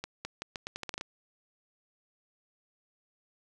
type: accelerating click train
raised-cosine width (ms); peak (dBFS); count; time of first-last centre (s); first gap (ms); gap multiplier
0.2; -19; 11; 0.04-1.011; 210; 0.81
effects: none